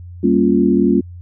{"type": "chord", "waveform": "sine", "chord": "G half-diminished seventh", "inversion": "none", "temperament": "equal", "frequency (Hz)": [196, 233.1, 277.2, 349.2], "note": ["G3", "Bb3", "Db4", "F4"], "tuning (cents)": [0, 0, 0, 0], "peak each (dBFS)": -16, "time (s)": [0.23, 1.01], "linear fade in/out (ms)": 10, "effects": ["added 88 Hz sine -31 dBFS peak until 1.21 s"]}